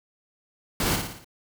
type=noise with echo; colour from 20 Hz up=pink; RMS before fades=-25 dBFS; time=0.8-0.96 s; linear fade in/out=2 ms; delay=57 ms; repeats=5; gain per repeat=-5 dB; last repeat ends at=1.245 s; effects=none